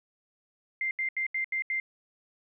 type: tone bursts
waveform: sine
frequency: 2093 Hz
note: C7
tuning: in tune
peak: -27 dBFS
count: 6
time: 0.81-1.8 s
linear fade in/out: 2 ms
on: 100 ms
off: 78 ms
effects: none